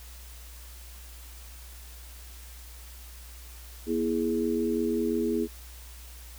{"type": "chord", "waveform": "sine", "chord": "E major", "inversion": "second", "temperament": "equal with one note detuned", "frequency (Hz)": [240.7, 329.6, 415.3], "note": ["B3", "E4", "G#4"], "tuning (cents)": [-44, 0, 0], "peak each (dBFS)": -29, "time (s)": [3.86, 5.48], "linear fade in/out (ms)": 50, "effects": ["added 60 Hz sine -44 dBFS peak until 6.38 s", "white hiss -50 dBFS RMS until 6.38 s"]}